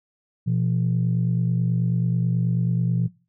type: tone pair together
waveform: sine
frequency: 121.3 / 170.56 Hz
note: B2 / F3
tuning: -31 / -41 cents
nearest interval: tritone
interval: 590 cents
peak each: -21 / -22 dBFS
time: 0.46-3.08 s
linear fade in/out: 20 ms
effects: noise-tail reverb RT60 0.3 s tail -18 dB re dry + tanh soft clip ceiling -13 dBFS